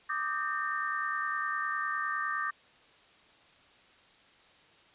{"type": "chord", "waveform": "sine", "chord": "Eb major seventh", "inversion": "third", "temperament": "equal with one note detuned", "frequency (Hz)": [1174.7, 1244.5, 1568, 1824.2], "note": ["D6", "Eb6", "G6", "Bb6"], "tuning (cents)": [0, 0, 0, -38], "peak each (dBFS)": [-34, -38, -37, -35], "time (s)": [0.09, 2.51], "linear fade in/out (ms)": 10, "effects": ["white hiss -60 dBFS RMS until 4.94 s", "resampled to 8000 Hz"]}